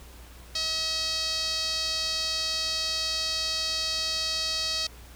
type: tone with band-pass filter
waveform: sawtooth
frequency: 640 Hz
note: D#5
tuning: 49 cents sharp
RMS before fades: -29 dBFS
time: 0.55-4.87 s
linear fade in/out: 5 ms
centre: 4600 Hz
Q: 4.4
effects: added 60 Hz sine -46 dBFS peak until 5.15 s + pink hiss -51 dBFS RMS until 5.15 s